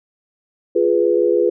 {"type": "chord", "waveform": "sine", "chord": "F diminished", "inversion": "none", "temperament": "equal", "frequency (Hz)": [349.2, 415.3, 493.9], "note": ["F4", "Ab4", "Cb5"], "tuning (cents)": [0, 0, 0], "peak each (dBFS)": -17, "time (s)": [0.75, 1.5], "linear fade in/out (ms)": 10, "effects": []}